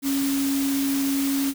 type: tone in noise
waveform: sine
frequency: 275.3 Hz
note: C#4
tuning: 12 cents flat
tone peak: -21 dBFS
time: 0.02-1.54 s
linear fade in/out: 50 ms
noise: white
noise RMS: -31 dBFS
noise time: 0.02-1.54 s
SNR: +7 dB
effects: none